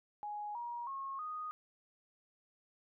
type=tone with pitch steps; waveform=sine; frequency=833 / 951.4 / 1086.5 / 1240.9 Hz; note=G#5 / A#5 / C#6 / D#6; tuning=+5 / +35 / -35 / -5 cents; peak=-39 dBFS; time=0.23-1.51 s; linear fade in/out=0 ms; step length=320 ms; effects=none